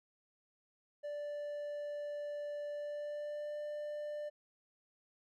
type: tone with pitch glide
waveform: triangle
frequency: 586 to 594.2 Hz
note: D5 to D5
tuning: -4 to +20 cents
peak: -37 dBFS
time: 1.03-4.3 s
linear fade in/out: 20 ms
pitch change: +24 cents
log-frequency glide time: 2.71-3.58 s
effects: none